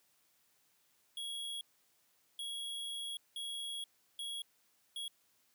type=tone bursts at uneven times; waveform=square; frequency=3322 Hz; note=G#7; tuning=in tune; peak=-40 dBFS; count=5; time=1.17-1.61 / 2.39-3.17 / 3.36-3.84 / 4.19-4.42 / 4.96-5.08 s; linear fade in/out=2 ms; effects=white hiss -73 dBFS RMS until 5.54 s + high-pass 80 Hz 12 dB/octave